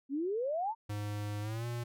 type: exponential sweep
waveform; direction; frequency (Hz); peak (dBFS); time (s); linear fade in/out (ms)
sine; up; 261.6 to 938; -31; 0.09-0.75; 50
type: tone with pitch glide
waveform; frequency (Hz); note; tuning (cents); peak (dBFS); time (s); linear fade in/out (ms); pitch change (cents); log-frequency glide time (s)
square; 103.83 to 119.27; G#2 to A#2; 0 to +40; -36; 0.89-1.84; 10; +240; 1.41-1.66
effects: none